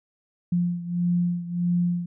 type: beating tone pair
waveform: sine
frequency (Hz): 174.61 / 176.21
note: F3 / F3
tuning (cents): 0 / +16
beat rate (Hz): 1.6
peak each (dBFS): -23 / -27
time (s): 0.52-2.06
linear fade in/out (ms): 5
effects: none